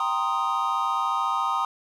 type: chord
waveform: triangle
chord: C minor seventh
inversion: second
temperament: equal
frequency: 784 / 932.3 / 1046.5 / 1244.5 Hz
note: G5 / Bb5 / C6 / Eb6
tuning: 0 / 0 / 0 / 0 cents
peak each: -29 / -27 / -27 / -24 dBFS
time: 0-1.65 s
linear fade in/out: 2 ms
effects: none